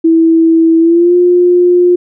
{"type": "tone with pitch glide", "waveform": "sine", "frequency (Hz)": [327.3, 354.9], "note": ["E4", "F4"], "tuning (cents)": [-12, 28], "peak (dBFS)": -4, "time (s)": [0.04, 1.96], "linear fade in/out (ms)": 10, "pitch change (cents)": 140, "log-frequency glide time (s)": [0.79, 1.15], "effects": []}